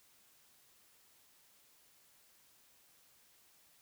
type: silence
effects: white hiss -67 dBFS RMS until 3.81 s